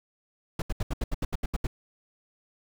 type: noise bursts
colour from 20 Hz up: brown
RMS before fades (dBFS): -27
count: 11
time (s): 0.59-1.67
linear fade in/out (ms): 5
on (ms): 30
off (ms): 75
effects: none